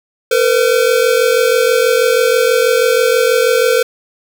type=tone pair together; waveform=square; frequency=458.6 / 504.8 Hz; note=A#4 / B4; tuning=-28 / +38 cents; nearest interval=major second; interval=166 cents; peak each=-13 dBFS; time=0.31-3.83 s; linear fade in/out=5 ms; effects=none